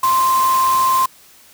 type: tone in noise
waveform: sine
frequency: 1046.5 Hz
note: C6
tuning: in tune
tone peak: -12 dBFS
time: 0.03-1.06 s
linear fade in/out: 5 ms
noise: white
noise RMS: -26 dBFS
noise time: 0.03-1.06 s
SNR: +11 dB
effects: white hiss -47 dBFS RMS until 1.53 s